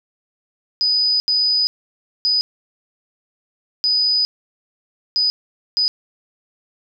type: tone bursts at uneven times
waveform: sine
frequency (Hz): 4978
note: D#8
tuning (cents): 0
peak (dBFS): -14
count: 6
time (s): 0.81-1.2 / 1.28-1.67 / 2.25-2.41 / 3.84-4.25 / 5.16-5.3 / 5.77-5.88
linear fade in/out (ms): 0
effects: none